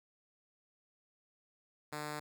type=tone; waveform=5% pulse; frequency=150 Hz; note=D3; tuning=37 cents sharp; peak=-28 dBFS; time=1.92-2.2 s; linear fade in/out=10 ms; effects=none